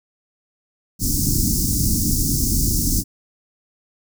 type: band-stop noise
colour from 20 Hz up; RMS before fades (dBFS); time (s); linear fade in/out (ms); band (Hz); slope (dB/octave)
pink; -19; 0.99-3.04; 50; 320 to 5100; 48
effects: none